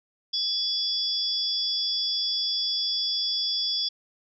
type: tone cluster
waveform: sine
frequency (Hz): 3400 / 4803 / 5350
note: G#7 / D8 / E8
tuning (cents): +40 / +38 / +25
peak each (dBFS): -28 / -28 / -31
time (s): 0.33-3.89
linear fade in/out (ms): 10
effects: none